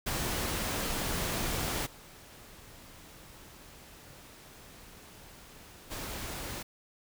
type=noise with level steps; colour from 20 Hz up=pink; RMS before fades=-33 / -52 / -39 dBFS; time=0.06-6.63 s; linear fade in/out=10 ms; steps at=1.85 / 5.9 s; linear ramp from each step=20 ms; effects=none